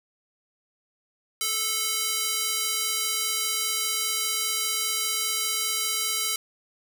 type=tone with high-pass filter; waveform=square; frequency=437.5 Hz; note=A4; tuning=10 cents flat; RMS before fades=-27 dBFS; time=1.41-6.36 s; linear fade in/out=2 ms; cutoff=3400 Hz; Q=0.53; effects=none